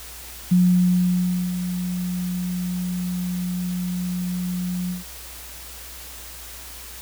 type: tone with ADSR envelope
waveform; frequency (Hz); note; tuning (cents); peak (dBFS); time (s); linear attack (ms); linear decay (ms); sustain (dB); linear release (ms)
sine; 180; F#3; -47; -12; 0.51-5.04; 11; 1000; -11; 140
effects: added 60 Hz sine -43 dBFS peak until 7.01 s + white hiss -39 dBFS RMS until 7.01 s